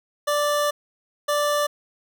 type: tone bursts at uneven times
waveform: 25% pulse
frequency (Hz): 587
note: D5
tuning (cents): -1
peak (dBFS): -16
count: 2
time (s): 0.27-0.71 / 1.28-1.67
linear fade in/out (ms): 10
effects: none